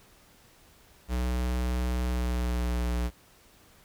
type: tone with pitch glide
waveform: square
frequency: 61.74 to 59.95 Hz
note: B1 to A#1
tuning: 0 to +49 cents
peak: -27 dBFS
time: 1.08-3.11 s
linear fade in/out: 50 ms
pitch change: -51 cents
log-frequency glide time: 2.04-2.81 s
effects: pink hiss -58 dBFS RMS until 3.84 s